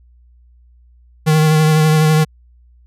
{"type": "tone with vibrato", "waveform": "square", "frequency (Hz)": 155.56, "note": "D#3", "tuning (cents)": 0, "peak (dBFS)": -10, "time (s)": [1.26, 2.25], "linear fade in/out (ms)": 20, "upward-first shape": "triangle", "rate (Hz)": 12, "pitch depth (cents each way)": 28, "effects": ["added 60 Hz sine -45 dBFS peak until 2.86 s", "resampled to 32000 Hz"]}